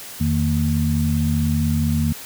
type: tone cluster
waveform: sine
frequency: 83.8 / 154 / 229.5 Hz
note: E2 / D#3 / A#3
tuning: +29 / -17 / -27 cents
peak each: -21 dBFS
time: 0.2-2.13 s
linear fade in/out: 10 ms
effects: white hiss -36 dBFS RMS until 2.25 s